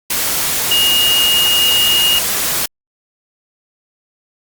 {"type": "tone in noise", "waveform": "sine", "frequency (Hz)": 2857, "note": "F7", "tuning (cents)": 39, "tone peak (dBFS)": -11, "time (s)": [0.71, 2.19], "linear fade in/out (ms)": 5, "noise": "white", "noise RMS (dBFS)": -17, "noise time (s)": [0.1, 2.66], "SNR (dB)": 3, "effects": ["Opus 48 kbps"]}